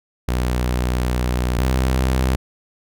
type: tone pair in turn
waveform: sawtooth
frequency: 61.74 / 64.32 Hz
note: B1 / C2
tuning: 0 / -29 cents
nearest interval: minor second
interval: 71 cents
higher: second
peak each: -14 / -12 dBFS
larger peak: second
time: 0.28-1.58 / 1.58-2.36 s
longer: first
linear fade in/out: 5 ms
effects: none

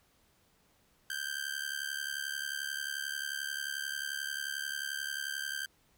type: tone with amplitude modulation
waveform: sawtooth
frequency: 1568 Hz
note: G6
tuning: in tune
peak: -28 dBFS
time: 1.1-5.66 s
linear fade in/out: 2 ms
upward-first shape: sine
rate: 71.3 Hz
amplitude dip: 85%
effects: pink hiss -69 dBFS RMS until 5.97 s

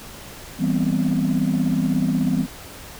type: chord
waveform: sine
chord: C major seventh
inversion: first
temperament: equal with one note detuned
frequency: 164.81 / 196 / 245.1 / 261.6 Hz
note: E3 / G3 / B3 / C4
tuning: 0 / 0 / -13 / 0 cents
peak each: -22 dBFS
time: 0.58-2.47 s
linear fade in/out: 50 ms
effects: tanh soft clip ceiling -12 dBFS + pink hiss -39 dBFS RMS until 2.99 s

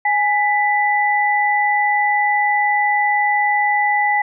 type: tone pair together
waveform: sine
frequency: 830.1 / 1984 Hz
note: G#5 / B6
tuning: -1 / +7 cents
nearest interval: octave + minor third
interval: 1508 cents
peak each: -16 / -17 dBFS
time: 0.05-4.22 s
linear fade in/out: 5 ms
effects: none

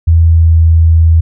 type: tone with pitch glide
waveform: sine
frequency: 82.5 to 81.69 Hz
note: E2 to E2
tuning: +2 to -15 cents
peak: -3 dBFS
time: 0.07-1.21 s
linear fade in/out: 10 ms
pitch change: -17 cents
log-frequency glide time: 0.21-0.61 s
effects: none

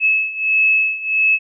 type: beating tone pair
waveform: sine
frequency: 2592 / 2593.5 Hz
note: E7 / E7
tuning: -30 / -29 cents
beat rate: 1.5 Hz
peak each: -18 / -15 dBFS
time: 0-1.39 s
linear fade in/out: 50 ms
effects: none

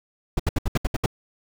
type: noise bursts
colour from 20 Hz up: brown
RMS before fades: -20 dBFS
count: 8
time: 0.37-1.061 s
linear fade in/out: 5 ms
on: 26 ms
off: 69 ms
effects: none

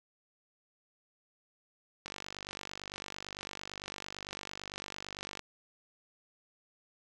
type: click train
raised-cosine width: 0.2 ms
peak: -23 dBFS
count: 164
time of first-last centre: 2.06-5.393 s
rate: 48.9 Hz
effects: 10-bit

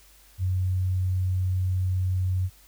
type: tone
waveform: sine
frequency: 92.5 Hz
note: F#2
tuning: in tune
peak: -22 dBFS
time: 0.38-2.5 s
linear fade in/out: 50 ms
effects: added 50 Hz sine -56 dBFS peak until 2.67 s + white hiss -56 dBFS RMS until 2.67 s

